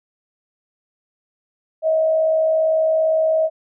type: tone with frequency modulation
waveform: sine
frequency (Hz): 637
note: D#5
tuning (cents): +41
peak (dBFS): -14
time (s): 1.82-3.5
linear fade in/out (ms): 50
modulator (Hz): 57.6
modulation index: 0.29
effects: none